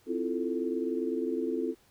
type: chord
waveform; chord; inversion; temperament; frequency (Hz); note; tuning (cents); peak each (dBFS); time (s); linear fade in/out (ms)
sine; F major seventh; second; equal; 261.6 / 329.6 / 349.2 / 440; C4 / E4 / F4 / A4; 0 / 0 / 0 / 0; -34; 0.06-1.75; 50
effects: pink hiss -64 dBFS RMS until 1.9 s